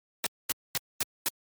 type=noise bursts; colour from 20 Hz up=white; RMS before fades=-27 dBFS; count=5; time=0.24-1.285 s; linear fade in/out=0 ms; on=25 ms; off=230 ms; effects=high-pass 80 Hz 12 dB/octave + MP3 96 kbps